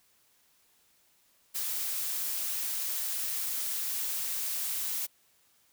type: noise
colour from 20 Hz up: blue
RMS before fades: -33 dBFS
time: 1.54-5.07 s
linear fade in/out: 20 ms
effects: white hiss -67 dBFS RMS until 5.72 s